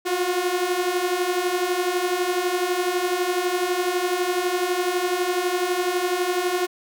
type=beating tone pair; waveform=sawtooth; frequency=351.8 / 363.8 Hz; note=F4 / F#4; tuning=+13 / -29 cents; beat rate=12 Hz; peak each=-22 / -19 dBFS; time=0.05-6.67 s; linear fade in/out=20 ms; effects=none